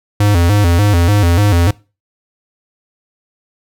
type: tone with vibrato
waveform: square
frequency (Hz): 94.1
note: F#2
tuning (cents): +30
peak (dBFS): -9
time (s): 0.2-1.71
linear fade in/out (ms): 5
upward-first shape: square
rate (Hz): 3.4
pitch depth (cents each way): 160
effects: noise-tail reverb RT60 0.3 s tail -22 dB re dry